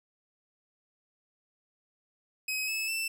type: tone with pitch steps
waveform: sawtooth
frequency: 2538 / 2600 / 2664 Hz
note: D#7 / E7 / E7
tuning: +34 / -24 / +18 cents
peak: -27 dBFS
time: 2.48-3.08 s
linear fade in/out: 5 ms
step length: 200 ms
effects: none